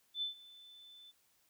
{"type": "tone with ADSR envelope", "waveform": "sine", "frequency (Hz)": 3520, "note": "A7", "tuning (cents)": 0, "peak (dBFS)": -33, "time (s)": [0.14, 1.12], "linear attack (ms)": 80, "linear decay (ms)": 120, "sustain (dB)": -21, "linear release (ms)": 23, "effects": ["white hiss -73 dBFS RMS until 1.49 s"]}